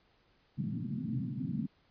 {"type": "band-pass noise", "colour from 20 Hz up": "pink", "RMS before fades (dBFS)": -36, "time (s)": [0.57, 1.67], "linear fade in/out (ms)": 10, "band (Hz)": [120, 260], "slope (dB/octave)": 48, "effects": ["pink hiss -69 dBFS RMS until 1.9 s", "resampled to 11025 Hz"]}